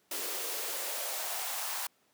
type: noise with high-pass filter sweep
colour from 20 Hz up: white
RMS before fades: -36 dBFS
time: 0.11-1.87 s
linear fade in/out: 5 ms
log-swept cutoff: 340 to 900 Hz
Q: 2.7
effects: pink hiss -70 dBFS RMS until 2.13 s + high-pass 200 Hz 12 dB/octave